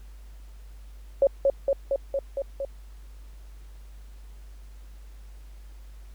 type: tone with echo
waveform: sine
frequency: 551 Hz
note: C#5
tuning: 11 cents flat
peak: -15 dBFS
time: 1.22-1.27 s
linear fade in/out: 2 ms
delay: 230 ms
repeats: 6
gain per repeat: -2 dB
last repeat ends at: 2.65 s
effects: added 50 Hz sine -42 dBFS peak until 6.14 s + pink hiss -60 dBFS RMS until 6.14 s